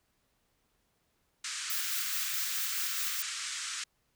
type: band-pass noise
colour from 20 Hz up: white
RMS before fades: -38 dBFS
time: 1.44-3.84 s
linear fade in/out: 5 ms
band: 1200 to 8400 Hz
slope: 48 dB/octave
type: noise with tremolo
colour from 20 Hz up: violet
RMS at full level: -34 dBFS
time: 1.7-3.22 s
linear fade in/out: 0 ms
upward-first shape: square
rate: 4.7 Hz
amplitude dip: 30%
effects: pink hiss -75 dBFS RMS until 4.15 s